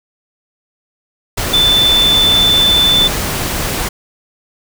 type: tone in noise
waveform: sine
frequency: 3521 Hz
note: A7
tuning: in tune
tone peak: -8 dBFS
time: 1.53-3.08 s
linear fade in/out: 10 ms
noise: pink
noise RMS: -18 dBFS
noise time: 1.37-3.89 s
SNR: +7 dB
effects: none